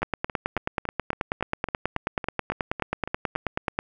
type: two click trains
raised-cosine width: 0.5 ms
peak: -16 / -9 dBFS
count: 13 / 36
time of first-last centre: 0.02-3.353 / 0.03-3.789 s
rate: 3.6 / 9.31 Hz
effects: none